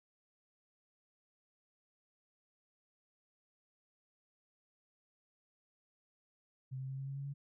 sine tone with pitch steps, 130.81 / 132.41 / 134.02 / 135.66 / 137.31 / 138.99 / 140.69 Hz, C3 / C3 / C3 / C#3 / C#3 / C#3 / C#3, 0 / +21 / +42 / -37 / -16 / +5 / +26 cents, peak -39 dBFS, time 6.71-7.34 s, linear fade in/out 20 ms, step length 90 ms, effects none

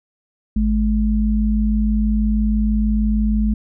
sine tone pair together, 53.13 / 213 Hz, G#1 / G#3, +40 / +44 cents, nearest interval 2 octaves, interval 2404 cents, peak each -17 dBFS, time 0.56-3.54 s, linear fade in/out 5 ms, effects none

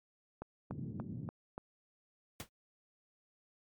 click train, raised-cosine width 1 ms, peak -28 dBFS, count 5, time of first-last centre 0.42-1.579 s, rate 3.45 Hz
pink band-pass noise, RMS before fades -43 dBFS, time 0.7-1.29 s, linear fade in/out 5 ms, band 110 to 270 Hz, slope 24 dB/octave
pink noise with exponential decay, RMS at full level -39 dBFS, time 2.4-2.49 s, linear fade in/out 0 ms, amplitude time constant 19 ms
effects MP3 96 kbps

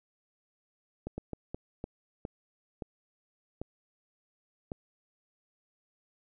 slowing click train, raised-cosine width 2 ms, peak -23 dBFS, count 9, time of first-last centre 1.07-4.718 s, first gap 110 ms, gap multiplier 1.39, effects none

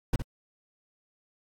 brown noise with echo, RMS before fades -22 dBFS, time 0.13-0.16 s, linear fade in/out 5 ms, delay 62 ms, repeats 1, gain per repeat -9 dB, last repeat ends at 0.222 s, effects AAC 64 kbps

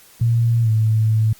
sine tone with pitch glide, 116.54 to 110 Hz, A#2 to A2, 0 to 0 cents, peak -13 dBFS, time 0.21-1.33 s, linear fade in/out 5 ms, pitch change -100 cents, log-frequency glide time 0.62-0.69 s, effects white hiss -48 dBFS RMS until 1.39 s + Opus 48 kbps

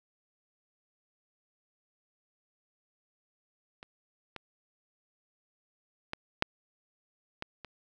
clicks, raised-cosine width 0.3 ms, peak -29 / -24 / -18 / -8 / -20 / -27 dBFS, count 6, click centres 3.829 / 4.363 / 6.134 / 6.424 / 7.424 / 7.647 s, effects none

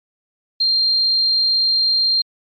sine tone, 4186 Hz, C8, in tune, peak -11 dBFS, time 0.6-2.22 s, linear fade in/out 10 ms, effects tanh soft clip ceiling -12 dBFS + MP3 32 kbps

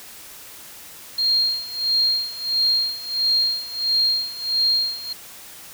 sine tone with tremolo, 4219 Hz, C8, 14 cents sharp, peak -15 dBFS, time 1.18-5.13 s, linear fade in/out 5 ms, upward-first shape sine, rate 1.5 Hz, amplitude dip 85%, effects white hiss -41 dBFS RMS until 5.73 s

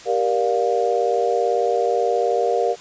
sine chord, G minor seventh, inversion none, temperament just, 392 / 470.4 / 588 / 705.6 Hz, G4 / Bb4 / D5 / F5, 0 / +16 / +2 / +18 cents, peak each -24 / -20 / -25 / -22 dBFS, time 0.05-2.76 s, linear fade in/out 50 ms, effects white hiss -41 dBFS RMS until 2.8 s + resampled to 16000 Hz

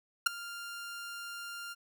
sawtooth tone with ADSR envelope, 1396.9 Hz, F6, in tune, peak -16 dBFS, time 0.26-1.75 s, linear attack 8 ms, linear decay 8 ms, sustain -21 dB, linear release 30 ms, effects none

